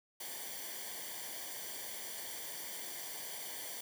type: noise with comb filter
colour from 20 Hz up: white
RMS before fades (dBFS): -44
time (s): 0.2-3.81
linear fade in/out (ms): 5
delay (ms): 0.76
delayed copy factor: -0.75
effects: none